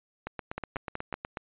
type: two click trains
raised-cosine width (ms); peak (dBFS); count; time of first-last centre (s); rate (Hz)
0.5; -18 / -19; 4 / 10; 0.58-1.141 / 0.27-1.372; 5.35 / 8.17
effects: resampled to 8000 Hz